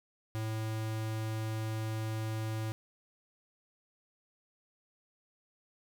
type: tone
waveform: square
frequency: 110 Hz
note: A2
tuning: in tune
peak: -34 dBFS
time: 0.35-2.72 s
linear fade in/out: 0 ms
effects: none